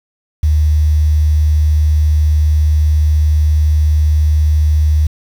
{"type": "tone with quantisation", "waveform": "sine", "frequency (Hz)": 76.2, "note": "D#2", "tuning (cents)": -36, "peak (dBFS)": -8, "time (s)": [0.43, 5.07], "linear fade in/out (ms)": 5, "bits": 6, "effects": []}